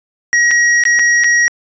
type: tone with dropouts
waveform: square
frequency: 1900 Hz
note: A#6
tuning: 33 cents sharp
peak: -9 dBFS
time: 0.33-1.48 s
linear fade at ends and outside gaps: 0 ms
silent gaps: 0.509-0.513 / 0.837-0.853 / 0.99-0.994 / 1.237-1.243 s
effects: resampled to 16000 Hz